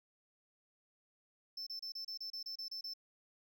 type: tone bursts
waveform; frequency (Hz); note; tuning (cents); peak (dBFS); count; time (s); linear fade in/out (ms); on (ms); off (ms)
triangle; 5300; E8; +9; -40; 11; 1.57-2.937; 5; 97; 30
effects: none